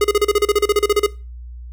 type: tone bursts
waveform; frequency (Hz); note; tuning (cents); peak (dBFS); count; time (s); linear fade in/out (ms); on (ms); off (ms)
square; 415.3; G#4; 0; -12; 16; 0.01-1.064; 5; 34; 34
effects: noise-tail reverb RT60 0.3 s tail -20 dB re dry + added 60 Hz sine -31 dBFS peak until 1.72 s